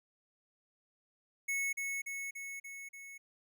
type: tone with echo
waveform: square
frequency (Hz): 2200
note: C#7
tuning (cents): -14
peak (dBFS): -33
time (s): 1.48-1.73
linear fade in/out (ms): 10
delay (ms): 290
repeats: 5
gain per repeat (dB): -3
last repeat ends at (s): 3.18
effects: none